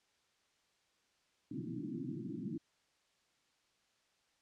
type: band-pass noise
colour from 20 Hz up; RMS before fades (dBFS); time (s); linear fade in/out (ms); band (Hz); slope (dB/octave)
white; -42; 1.51-2.58; 2; 120 to 340; 96
effects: white hiss -75 dBFS RMS until 4.41 s + low-pass 6000 Hz 12 dB/octave

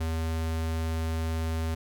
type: tone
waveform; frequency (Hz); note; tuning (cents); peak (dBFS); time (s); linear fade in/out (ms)
square; 81; E2; -30; -28; 0-1.75; 10
effects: none

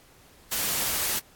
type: noise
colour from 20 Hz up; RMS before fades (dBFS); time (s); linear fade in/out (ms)
white; -27; 0.51-1.2; 20
effects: pink hiss -56 dBFS RMS until 1.35 s + AAC 64 kbps

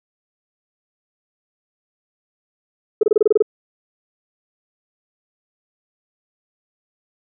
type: tone bursts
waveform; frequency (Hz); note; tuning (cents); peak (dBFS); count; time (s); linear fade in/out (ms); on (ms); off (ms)
sine; 426.6; G#4; +46; -8; 9; 3.01-3.424; 5; 22; 27
effects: tanh soft clip ceiling -4 dBFS

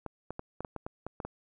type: clicks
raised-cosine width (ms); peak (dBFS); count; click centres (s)
1; -23; 10; 0.063 / 0.306 / 0.394 / 0.606 / 0.648 / 0.763 / 0.865 / 1.066 / 1.202 / 1.25
effects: none

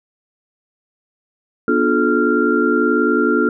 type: tone cluster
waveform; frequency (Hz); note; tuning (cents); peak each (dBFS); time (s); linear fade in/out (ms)
sine; 243.6 / 294.5 / 353.6 / 432 / 1387; B3 / D4 / F4 / A4 / F6; -24 / +5 / +22 / -32 / -12; -19; 1.68-3.49; 2
effects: none

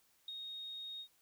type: tone with ADSR envelope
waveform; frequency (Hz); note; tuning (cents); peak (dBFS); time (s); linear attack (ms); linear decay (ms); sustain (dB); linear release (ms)
sine; 3729; A#7; 0; -40; 0.28-1.08; 3; 22; -3; 77
effects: white hiss -72 dBFS RMS until 1.21 s

